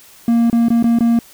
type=tone with dropouts; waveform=triangle; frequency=233.1 Hz; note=A#3; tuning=in tune; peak=-8 dBFS; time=0.28-1.19 s; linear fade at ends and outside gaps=2 ms; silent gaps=0.5-0.528 / 0.685-0.703 / 0.827-0.841 / 0.988-1.006 s; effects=white hiss -44 dBFS RMS until 1.33 s